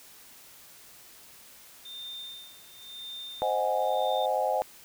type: tone with tremolo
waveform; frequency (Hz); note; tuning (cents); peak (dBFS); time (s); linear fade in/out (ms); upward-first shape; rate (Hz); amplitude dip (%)
sine; 3616; A7; +47; -37; 1.85-4.26; 5; sine; 0.95; 90
type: chord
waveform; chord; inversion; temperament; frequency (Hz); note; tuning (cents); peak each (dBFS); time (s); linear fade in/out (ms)
sine; Ab dominant seventh; first; equal; 523.3 / 622.3 / 740 / 830.6; C5 / Eb5 / Gb5 / Ab5; 0 / 0 / 0 / 0; -30; 3.42-4.62; 0
effects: white hiss -52 dBFS RMS until 4.84 s